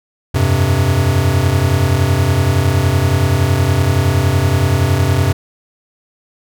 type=chord; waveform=square; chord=F suspended second; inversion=none; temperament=equal; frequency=87.31 / 98 / 130.81 Hz; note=F2 / G2 / C3; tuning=0 / 0 / 0 cents; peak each=-17 / -16 / -16 dBFS; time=0.34-5.33 s; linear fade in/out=10 ms; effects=none